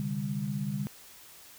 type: chord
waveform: sine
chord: C suspended second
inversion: none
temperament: equal with one note detuned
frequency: 130.81 / 146.83 / 200.7 Hz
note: C3 / D3 / G3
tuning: 0 / 0 / +41 cents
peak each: -37 / -34 / -33 dBFS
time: 0-0.87 s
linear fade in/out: 0 ms
effects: white hiss -52 dBFS RMS until 1.58 s